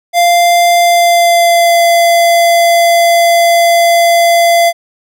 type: tone with pitch glide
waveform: square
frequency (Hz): 694 to 682.5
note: F5 to F5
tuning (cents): -11 to -40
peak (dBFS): -6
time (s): 0.13-4.73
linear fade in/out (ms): 50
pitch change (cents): -29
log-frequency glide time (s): 0.79-1.83
effects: none